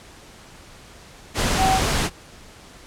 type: tone in noise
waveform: sine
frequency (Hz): 762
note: G5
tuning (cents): -49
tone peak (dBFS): -17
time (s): 1.57-1.81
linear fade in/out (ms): 50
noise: pink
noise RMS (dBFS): -21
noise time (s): 1.34-2.1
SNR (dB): +1
effects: pink hiss -45 dBFS RMS until 2.86 s + low-pass 9000 Hz 12 dB/octave